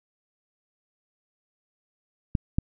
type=clicks; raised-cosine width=5 ms; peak=-10 dBFS; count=2; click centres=2.352 / 2.585 s; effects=none